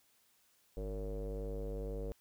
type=tone with low-pass filter; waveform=square; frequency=51 Hz; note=G#1; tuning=31 cents flat; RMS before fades=-40 dBFS; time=0.77-2.12 s; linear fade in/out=0 ms; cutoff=500 Hz; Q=8.8; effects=white hiss -71 dBFS RMS until 2.2 s